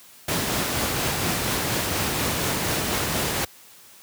pink noise with tremolo, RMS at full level -23 dBFS, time 0.28-3.45 s, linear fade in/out 5 ms, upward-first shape triangle, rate 4.2 Hz, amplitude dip 25%, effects white hiss -49 dBFS RMS until 4.02 s + high-pass 80 Hz 12 dB/octave

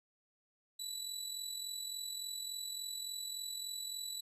25% pulse tone with amplitude modulation, 3951 Hz, B7, in tune, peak -34 dBFS, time 0.79-4.21 s, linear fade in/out 10 ms, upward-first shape sine, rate 43.5 Hz, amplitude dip 55%, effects resampled to 32000 Hz

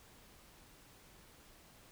silence, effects pink hiss -61 dBFS RMS until 1.91 s

